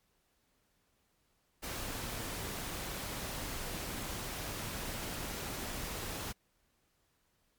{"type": "noise", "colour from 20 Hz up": "pink", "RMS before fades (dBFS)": -40, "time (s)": [1.62, 6.33], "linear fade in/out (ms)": 20, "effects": ["pink hiss -75 dBFS RMS until 7.58 s", "MP3 96 kbps"]}